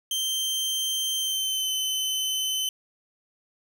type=tone with pitch glide; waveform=sawtooth; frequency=3136 to 3050 Hz; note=G7 to G7; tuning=0 to -48 cents; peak=-22 dBFS; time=0.11-2.69 s; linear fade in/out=2 ms; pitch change=-48 cents; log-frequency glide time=1.16-1.71 s; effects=none